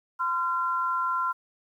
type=tone pair together; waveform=sine; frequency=1027.8 / 1372 Hz; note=C6 / F6; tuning=-31 / -31 cents; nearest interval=perfect fourth; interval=500 cents; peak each=-27 dBFS; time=0.19-1.33 s; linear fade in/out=20 ms; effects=10-bit